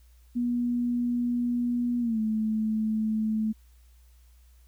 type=tone with pitch glide; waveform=sine; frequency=241.8 to 217.9 Hz; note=B3 to A3; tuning=-36 to -17 cents; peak=-24 dBFS; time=0.35-3.53 s; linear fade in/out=20 ms; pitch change=-181 cents; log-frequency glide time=2-2.19 s; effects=added 60 Hz sine -53 dBFS peak until 4.67 s + white hiss -67 dBFS RMS until 4.67 s